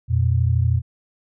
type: tone pair together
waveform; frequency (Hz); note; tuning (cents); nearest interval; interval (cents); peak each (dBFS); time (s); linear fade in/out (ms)
sine; 87.1 / 119.91; F2 / A#2; -4 / +49; tritone; 553; -18; 0.08-0.82; 50
effects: none